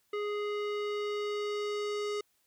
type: tone with low-pass filter sweep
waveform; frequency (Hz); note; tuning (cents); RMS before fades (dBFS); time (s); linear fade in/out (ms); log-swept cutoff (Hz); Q
square; 415.3; G#4; 0; -34; 0.13-2.21; 5; 2500 to 6100; 1.1
effects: white hiss -73 dBFS RMS until 2.46 s